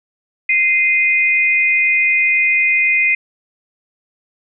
sine tone pair together, 2084 / 2478 Hz, C7 / D#7, -7 / -8 cents, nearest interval minor third, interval 299 cents, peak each -14 dBFS, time 0.49-3.15 s, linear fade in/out 5 ms, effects none

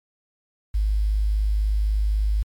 sine tone with quantisation, 51.91 Hz, G#1, in tune, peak -18 dBFS, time 0.74-2.43 s, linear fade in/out 10 ms, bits 8, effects MP3 96 kbps

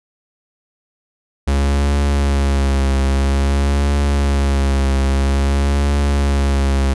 45% pulse tone with vibrato, 69.3 Hz, C#2, in tune, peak -13 dBFS, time 1.47-6.94 s, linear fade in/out 10 ms, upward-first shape triangle, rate 0.5 Hz, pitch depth 43 cents each way, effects resampled to 24000 Hz

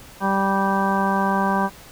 harmonic tone, 195.2 Hz, G3, 7 cents flat, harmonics 1 / 2 / 3 / 4 / 5 / 6 / 8, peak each -22 / -29 / -29 / -25 / -23 / -28 / -28 dBFS, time 0.2-1.7 s, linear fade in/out 50 ms, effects pink hiss -44 dBFS RMS until 1.91 s

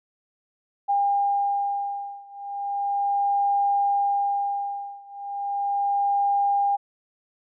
sine beating tone pair, 804 / 804.36 Hz, G5 / G5, +44 / +44 cents, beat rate 0.36 Hz, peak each -24 / -25 dBFS, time 0.88-6.77 s, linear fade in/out 20 ms, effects none

